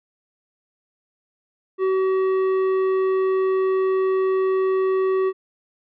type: tone with tanh clipping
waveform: sine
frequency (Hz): 379.2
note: F#4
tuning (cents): +43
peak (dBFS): -19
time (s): 1.78-5.33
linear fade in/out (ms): 50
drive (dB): 10
effects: none